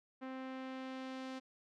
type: tone with low-pass filter sweep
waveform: sawtooth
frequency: 261.6 Hz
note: C4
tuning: in tune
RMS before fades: -45 dBFS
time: 0.21-1.4 s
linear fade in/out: 20 ms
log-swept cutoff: 2000 to 5100 Hz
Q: 0.92
effects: none

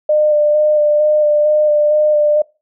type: tone with vibrato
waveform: sine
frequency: 601 Hz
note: D5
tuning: 40 cents sharp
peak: -9 dBFS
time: 0.09-2.42 s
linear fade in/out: 5 ms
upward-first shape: square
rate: 2.2 Hz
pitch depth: 14 cents each way
effects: noise-tail reverb RT60 0.3 s tail -24 dB re dry

